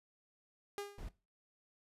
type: tone with exponential decay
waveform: sawtooth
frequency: 405.5 Hz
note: G#4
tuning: 41 cents flat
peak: -34 dBFS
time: 0.78-1.11 s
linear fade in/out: 0 ms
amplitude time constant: 70 ms
type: noise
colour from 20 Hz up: brown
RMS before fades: -45 dBFS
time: 0.98-1.09 s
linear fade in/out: 5 ms
effects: noise-tail reverb RT60 0.3 s tail -19 dB re dry + resampled to 32000 Hz